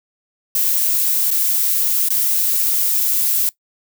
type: noise with dropouts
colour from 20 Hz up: violet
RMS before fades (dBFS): -17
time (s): 0.55-3.49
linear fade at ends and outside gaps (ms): 1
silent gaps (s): 1.305-1.313 / 2.086-2.104
effects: noise-tail reverb RT60 0.1 s tail -19 dB re dry